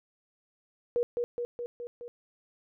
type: tone with echo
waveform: sine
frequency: 479.8 Hz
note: A#4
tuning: 50 cents sharp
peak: -24 dBFS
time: 0.96-1.03 s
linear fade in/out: 0 ms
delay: 210 ms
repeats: 5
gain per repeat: -3 dB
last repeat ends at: 2.08 s
effects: none